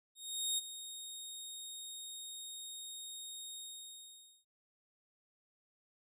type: tone with ADSR envelope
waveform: 20% pulse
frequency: 3724 Hz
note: A#7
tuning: 2 cents flat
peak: -26 dBFS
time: 0.15-4.45 s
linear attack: 430 ms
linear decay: 21 ms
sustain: -13 dB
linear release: 880 ms
effects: none